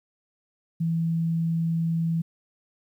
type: tone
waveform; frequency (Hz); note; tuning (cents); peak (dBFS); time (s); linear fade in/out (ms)
sine; 165; E3; +2; -22; 0.8-2.22; 10
effects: 10-bit